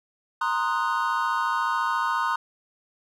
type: chord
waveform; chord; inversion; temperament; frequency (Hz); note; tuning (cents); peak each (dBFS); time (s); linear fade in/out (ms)
triangle; C half-diminished seventh; third; equal; 932.3 / 1046.5 / 1244.5 / 1480; Bb5 / C6 / Eb6 / Gb6; 0 / 0 / 0 / 0; -26 / -26 / -26 / -28; 0.41-2.36; 5
effects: none